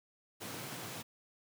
pink high-pass noise, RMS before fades -44 dBFS, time 0.4-1.03 s, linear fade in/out 20 ms, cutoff 100 Hz, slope 96 dB/octave, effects none

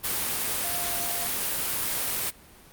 sine tone in noise, 698.5 Hz, F5, in tune, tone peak -36 dBFS, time 0.63-1.28 s, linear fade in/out 20 ms, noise white, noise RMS -28 dBFS, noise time 0.03-2.31 s, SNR -11 dB, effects pink hiss -51 dBFS RMS until 2.72 s + Opus 32 kbps

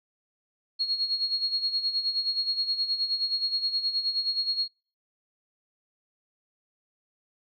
sine tone with tremolo, 4300 Hz, C8, 47 cents sharp, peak -22 dBFS, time 0.79-4.68 s, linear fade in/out 20 ms, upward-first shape sine, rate 9.5 Hz, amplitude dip 70%, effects noise-tail reverb RT60 0.4 s tail -26 dB re dry + MP3 48 kbps

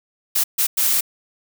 blue noise bursts at uneven times, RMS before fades -18 dBFS, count 3, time 0.35-0.44 / 0.58-0.67 / 0.77-1.01 s, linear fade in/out 10 ms, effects none

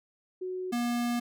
sine / square tone pair in turn, 368.9 / 239.5 Hz, F#4 / A#3, -5 / +47 cents, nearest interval perfect fifth, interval 748 cents, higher first, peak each -32 / -28 dBFS, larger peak second, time 0.41-0.72 / 0.72-1.2 s, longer second, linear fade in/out 10 ms, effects none

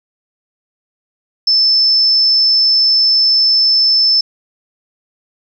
sine tone, 5274 Hz, E8, in tune, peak -8 dBFS, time 1.47-4.21 s, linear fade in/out 5 ms, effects 8-bit

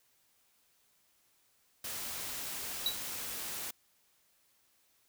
white noise, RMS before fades -40 dBFS, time 1.84-3.71 s, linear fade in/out 5 ms
square tone with exponential decay, 3914 Hz, B7, 16 cents flat, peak -26 dBFS, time 2.86-3 s, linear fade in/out 2 ms, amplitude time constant 30 ms
effects white hiss -71 dBFS RMS until 5.08 s

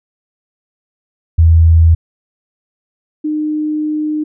sine tone pair in turn, 82.1 / 304.8 Hz, E2 / D#4, -6 / -36 cents, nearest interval octave + major seventh, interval 2270 cents, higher second, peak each -4 / -14 dBFS, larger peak first, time 1.38-1.95 / 3.24-4.24 s, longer second, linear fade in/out 10 ms, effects none

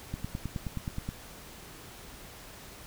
click train, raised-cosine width 5 ms, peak -21 dBFS, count 10, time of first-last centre 0.14-1.089 s, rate 9.48 Hz, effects pink hiss -48 dBFS RMS until 2.86 s

